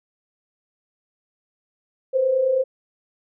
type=tone pair together; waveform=sine; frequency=495 / 524.5 Hz; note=B4 / C5; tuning=+4 / +4 cents; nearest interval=minor second; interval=100 cents; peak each=-26 / -17 dBFS; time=2.13-2.64 s; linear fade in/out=20 ms; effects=none